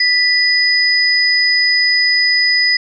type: tone pair together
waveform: sine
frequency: 1975.5 / 4992 Hz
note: B6 / D#8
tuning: 0 / +5 cents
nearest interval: octave + major third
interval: 1605 cents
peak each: -13 dBFS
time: 0-2.77 s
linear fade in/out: 5 ms
effects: none